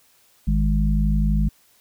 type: harmonic tone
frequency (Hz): 51.91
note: G#1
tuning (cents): 0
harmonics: 1 / 3 / 4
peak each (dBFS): -18 / -23 / -24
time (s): 0.47-1.49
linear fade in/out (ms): 10
effects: white hiss -58 dBFS RMS until 1.8 s